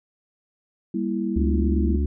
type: chord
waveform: sine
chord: E diminished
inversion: first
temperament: just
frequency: 197.78 / 237.3 / 329.6 Hz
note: G3 / Bb3 / E4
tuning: +16 / +31 / 0 cents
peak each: -26 / -28 / -27 dBFS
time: 0.94-1.96 s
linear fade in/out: 5 ms
type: harmonic tone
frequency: 71.5 Hz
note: D2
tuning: 46 cents flat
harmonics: 1 / 3 / 4 / 5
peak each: -20 / -30 / -32 / -34 dBFS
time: 1.36-2.06 s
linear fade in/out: 5 ms
effects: none